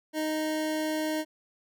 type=tone; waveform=25% pulse; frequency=310.7 Hz; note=D#4; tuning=2 cents flat; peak=-24 dBFS; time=0.13-1.25 s; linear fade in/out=50 ms; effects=none